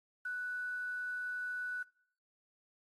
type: tone with quantisation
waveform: sine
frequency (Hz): 1483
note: F#6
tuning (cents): +4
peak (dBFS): -36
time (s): 0.25-1.83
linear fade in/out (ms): 5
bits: 10
effects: noise-tail reverb RT60 0.7 s tail -24 dB re dry + AAC 32 kbps